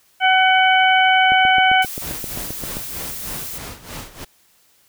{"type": "harmonic tone", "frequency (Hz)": 752, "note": "F#5", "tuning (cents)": 28, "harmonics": [1, 2, 3, 4], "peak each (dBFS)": [-14, -17, -19, -20], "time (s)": [0.2, 1.86], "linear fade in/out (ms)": 50}
{"type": "click train", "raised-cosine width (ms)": 2, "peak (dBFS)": -16, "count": 12, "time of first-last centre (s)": [1.32, 2.769], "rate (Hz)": 7.59}
{"type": "noise", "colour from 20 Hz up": "blue", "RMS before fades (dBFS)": -30, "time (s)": [1.82, 3.58], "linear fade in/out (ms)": 2}
{"type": "noise with tremolo", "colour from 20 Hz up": "pink", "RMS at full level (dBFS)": -31, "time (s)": [2.01, 4.25], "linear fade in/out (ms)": 10, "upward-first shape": "sine", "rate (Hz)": 3.2, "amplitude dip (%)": 80}
{"effects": ["white hiss -57 dBFS RMS until 4.88 s"]}